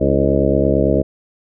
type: harmonic tone with a mistuned harmonic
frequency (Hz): 69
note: C#2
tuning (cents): -7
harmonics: 1 / 2 / 3 / 4 / 5 / 6 / 7 / 8 / 9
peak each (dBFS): -21 / -21 / -21 / -21 / -21 / -21 / -21 / -21 / -21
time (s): 0-1.03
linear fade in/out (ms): 20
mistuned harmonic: 5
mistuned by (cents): -55
effects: none